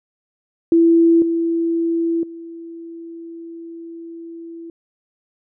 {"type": "tone with level steps", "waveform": "sine", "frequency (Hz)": 333.4, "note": "E4", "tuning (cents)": 20, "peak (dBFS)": [-9, -16, -31], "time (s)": [0.72, 4.7], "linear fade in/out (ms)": 2, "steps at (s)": [1.22, 2.23], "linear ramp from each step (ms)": 2, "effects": []}